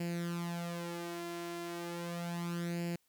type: tone with flanger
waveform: sawtooth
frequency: 171.7 Hz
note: F3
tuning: 29 cents flat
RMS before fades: -39 dBFS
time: 0-2.96 s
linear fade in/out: 5 ms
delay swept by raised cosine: 0.41 to 3.01 ms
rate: 0.35 Hz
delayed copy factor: +0.7
effects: white hiss -75 dBFS RMS until 3.08 s